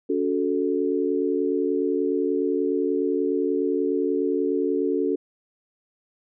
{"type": "chord", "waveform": "sine", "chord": "F# minor", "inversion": "second", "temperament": "equal with one note detuned", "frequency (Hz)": [283.3, 370, 440], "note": ["C#4", "F#4", "A4"], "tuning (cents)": [38, 0, 0], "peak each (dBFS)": -25, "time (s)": [0.09, 5.16], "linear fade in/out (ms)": 10, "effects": []}